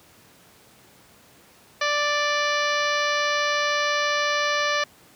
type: harmonic tone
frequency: 587.3 Hz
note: D5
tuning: in tune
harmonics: 1 / 2 / 3 / 4 / 5 / 6 / 7 / 8 / 9 / 10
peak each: -27 / -26 / -26 / -30 / -33 / -35 / -34 / -37 / -38 / -37 dBFS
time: 1.81-4.84 s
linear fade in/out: 5 ms
effects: pink hiss -53 dBFS RMS until 5.15 s + high-pass 100 Hz 12 dB/octave